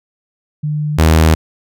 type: tone pair in turn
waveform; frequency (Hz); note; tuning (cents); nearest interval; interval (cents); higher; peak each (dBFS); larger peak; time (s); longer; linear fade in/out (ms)
sine / sawtooth; 150.2 / 79.78; D3 / D#2; +39 / +44; major seventh; 1095; first; -15 / -3; second; 0.63-0.98 / 0.98-1.35; second; 10
effects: none